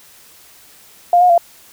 sine tone with pitch steps, 702 / 720 / 686 Hz, F5 / F#5 / F5, +9 / -47 / -31 cents, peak -7 dBFS, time 1.13-1.379 s, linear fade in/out 2 ms, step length 83 ms, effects white hiss -45 dBFS RMS until 1.72 s

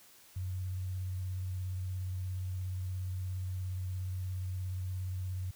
sine tone with vibrato, 92.5 Hz, F#2, in tune, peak -34 dBFS, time 0.36-5.51 s, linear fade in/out 5 ms, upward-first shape sine, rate 17 Hz, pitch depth 30 cents each way, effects white hiss -59 dBFS RMS until 5.55 s

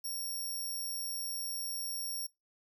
10% pulse tone, 5560 Hz, F8, 9 cents flat, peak -30 dBFS, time 0.04-2.27 s, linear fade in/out 10 ms, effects noise-tail reverb RT60 0.2 s tail -25 dB re dry

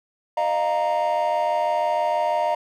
triangle chord, Eb suspended second, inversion none, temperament equal with one note detuned, 612.3 / 698.5 / 932.3 Hz, Eb5 / F5 / Bb5, -28 / 0 / 0 cents, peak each -21 dBFS, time 0.37-2.55 s, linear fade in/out 5 ms, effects tanh soft clip ceiling -13 dBFS

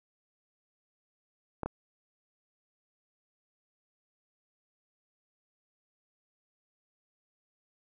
clicks, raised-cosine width 1 ms, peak -19 dBFS, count 2, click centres 1.633 / 1.66 s, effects none

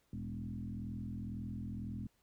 sine tone with frequency modulation, 158.8 Hz, D#3, 36 cents sharp, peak -39 dBFS, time 0.13-2.07 s, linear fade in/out 2 ms, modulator 42 Hz, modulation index 2.3, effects pink hiss -75 dBFS RMS until 2.22 s

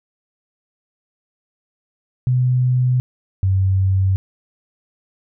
sine tone pair in turn, 126.2 / 95.39 Hz, B2 / G2, +38 / -47 cents, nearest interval perfect fourth, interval 485 cents, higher first, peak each -13 dBFS, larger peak neither, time 2.27-3 / 3.43-4.16 s, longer neither, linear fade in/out 0 ms, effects none

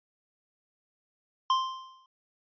square tone with exponential decay, 1046.5 Hz, C6, in tune, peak -21 dBFS, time 1.5-2.06 s, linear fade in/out 2 ms, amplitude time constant 120 ms, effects resampled to 11025 Hz

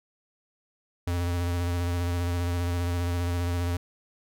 square tone with vibrato, 87.31 Hz, F2, in tune, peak -26 dBFS, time 1.07-3.77 s, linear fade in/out 5 ms, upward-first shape square, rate 15 Hz, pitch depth 21 cents each way, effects none

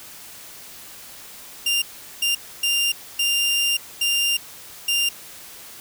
sawtooth tone bursts at uneven times, 2794 Hz, F7, in tune, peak -15 dBFS, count 6, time 1.66-1.82 / 2.22-2.35 / 2.63-2.92 / 3.19-3.77 / 4.01-4.37 / 4.88-5.09 s, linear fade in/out 5 ms, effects white hiss -41 dBFS RMS until 5.8 s

